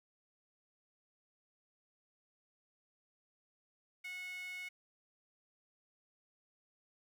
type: tone with high-pass filter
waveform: sawtooth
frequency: 731 Hz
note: F#5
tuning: 21 cents flat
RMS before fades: -45 dBFS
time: 4.04-4.69 s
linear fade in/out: 10 ms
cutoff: 2200 Hz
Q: 7.3
effects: none